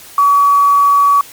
sine tone with quantisation, 1135 Hz, C#6, 41 cents sharp, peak -6 dBFS, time 0.18-1.21 s, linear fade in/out 2 ms, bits 5, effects white hiss -36 dBFS RMS until 1.32 s + MP3 96 kbps

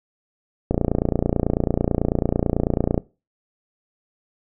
click train, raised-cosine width 2 ms, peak -5 dBFS, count 67, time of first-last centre 0.71-2.978 s, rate 29.1 Hz, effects noise-tail reverb RT60 0.3 s tail -21 dB re dry

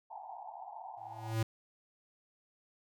pink band-pass noise, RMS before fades -47 dBFS, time 0.1-1.34 s, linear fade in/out 10 ms, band 710 to 920 Hz, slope 96 dB/octave
square tone with exponential growth, 111.7 Hz, A2, 27 cents sharp, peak -28 dBFS, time 0.97-1.43 s, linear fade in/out 5 ms, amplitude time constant 100 ms
effects none

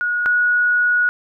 sine tone pair in turn, 1450 / 1457.9 Hz, F#6 / F#6, -35 / -26 cents, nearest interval unison, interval 9 cents, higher second, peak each -17 / -13 dBFS, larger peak second, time 0.01-0.26 / 0.26-1.09 s, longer second, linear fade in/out 0 ms, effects none

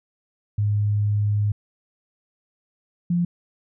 sine tone pair in turn, 103.83 / 174.07 Hz, G#2 / F3, 0 / -5 cents, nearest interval major sixth, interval 895 cents, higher second, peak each -18 dBFS, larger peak neither, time 0.58-1.52 / 3.1-3.25 s, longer first, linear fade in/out 5 ms, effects none

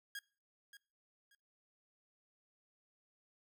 sawtooth tone with echo, 1637 Hz, G#6, 25 cents flat, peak -39 dBFS, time 0.15-0.19 s, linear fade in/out 2 ms, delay 580 ms, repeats 2, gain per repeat -12 dB, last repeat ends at 1.35 s, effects noise-tail reverb RT60 0.4 s tail -23 dB re dry

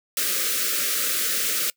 white band-stop noise, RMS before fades -24 dBFS, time 0.17-1.7 s, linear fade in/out 2 ms, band 590 to 1200 Hz, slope 96 dB/octave, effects noise-tail reverb RT60 0.1 s tail -24 dB re dry + high-pass 300 Hz 12 dB/octave

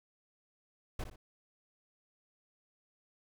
brown noise with echo, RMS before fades -37 dBFS, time 0.99-1.04 s, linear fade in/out 5 ms, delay 60 ms, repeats 2, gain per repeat -9 dB, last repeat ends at 1.16 s, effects none

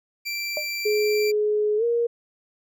25% pulse tone, 2349 Hz, D7, in tune, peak -23 dBFS, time 0.25-1.32 s, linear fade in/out 20 ms
sine tone with exponential decay, 605 Hz, D#5, 49 cents flat, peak -22 dBFS, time 0.57-0.69 s, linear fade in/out 1 ms, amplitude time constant 24 ms
sine tone with pitch glide, 421.6 to 470.5 Hz, G#4 to A#4, +26 to +16 cents, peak -19 dBFS, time 0.85-2.07 s, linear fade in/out 10 ms, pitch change +190 cents, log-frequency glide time 1.77-1.84 s
effects none

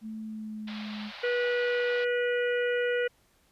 sine tone with pitch glide, 219 to 210.7 Hz, A3 to G#3, -8 to +25 cents, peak -35 dBFS, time 0.01-1.12 s, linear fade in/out 50 ms, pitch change -67 cents, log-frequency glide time 0.18-0.98 s
white band-pass noise, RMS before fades -44 dBFS, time 0.67-2.05 s, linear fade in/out 10 ms, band 550 to 4400 Hz, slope 48 dB/octave
harmonic tone, 486.6 Hz, B4, 26 cents flat, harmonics 1 / 3 / 4 / 5 / 6, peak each -26 / -33 / -36 / -41 / -42 dBFS, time 1.23-3.08 s, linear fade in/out 10 ms
effects pink hiss -66 dBFS RMS until 3.51 s + resampled to 32000 Hz

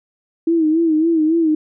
sine tone with vibrato, 321.6 Hz, E4, 43 cents flat, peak -12 dBFS, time 0.47-1.55 s, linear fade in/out 5 ms, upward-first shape sine, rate 3.6 Hz, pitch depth 79 cents each way, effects none

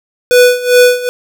square tone with tremolo, 493.9 Hz, B4, in tune, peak -3 dBFS, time 0.31-1.09 s, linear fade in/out 0 ms, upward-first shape sine, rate 2.5 Hz, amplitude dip 85%, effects none

